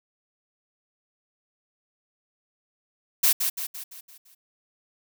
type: noise with echo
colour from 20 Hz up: blue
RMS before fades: -19 dBFS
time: 3.23-3.33 s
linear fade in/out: 10 ms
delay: 170 ms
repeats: 6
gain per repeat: -6 dB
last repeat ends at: 4.35 s
effects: none